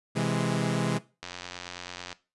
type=chord; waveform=sawtooth; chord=C augmented; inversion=none; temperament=equal with one note detuned; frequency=130.06 / 164.81 / 207.7 Hz; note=C3 / E3 / G#3; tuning=-10 / 0 / 0 cents; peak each=-26 dBFS; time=0.15-0.99 s; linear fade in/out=20 ms
type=click train; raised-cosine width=0.2 ms; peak=-20 dBFS; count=81; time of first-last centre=1.23-2.128 s; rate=89.1 Hz
effects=noise-tail reverb RT60 0.3 s tail -18 dB re dry + resampled to 24000 Hz